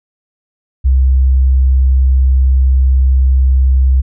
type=tone; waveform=sine; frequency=65.41 Hz; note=C2; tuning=in tune; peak=-6 dBFS; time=0.84-4.02 s; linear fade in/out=20 ms; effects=none